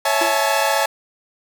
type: chord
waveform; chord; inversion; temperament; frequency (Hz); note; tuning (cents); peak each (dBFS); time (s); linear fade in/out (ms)
sawtooth; A major seventh; first; equal with one note detuned; 554.4 / 659.3 / 845.1 / 880; C#5 / E5 / G#5 / A5; 0 / 0 / +30 / 0; -18; 0.05-0.86; 5
type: tone with exponential decay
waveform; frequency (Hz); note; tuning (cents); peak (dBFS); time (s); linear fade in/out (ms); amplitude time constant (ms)
sawtooth; 336.9; E4; +38; -16; 0.21-0.44; 5; 48
effects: none